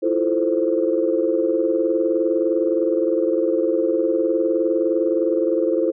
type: chord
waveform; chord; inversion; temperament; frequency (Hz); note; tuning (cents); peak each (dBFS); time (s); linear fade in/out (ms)
sine; F major seventh; third; equal; 329.6 / 349.2 / 440 / 523.3; E4 / F4 / A4 / C5; 0 / 0 / 0 / 0; -21 / -23 / -23 / -21; 0.02-5.92; 20
effects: tanh soft clip ceiling -6 dBFS